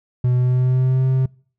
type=tone with pitch glide; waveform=triangle; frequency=124.5 to 130.92 Hz; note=B2 to C3; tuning=+14 to +1 cents; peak=-12 dBFS; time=0.24-1.26 s; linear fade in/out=5 ms; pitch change=+87 cents; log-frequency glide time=0.34-1.05 s; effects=noise-tail reverb RT60 0.5 s tail -26 dB re dry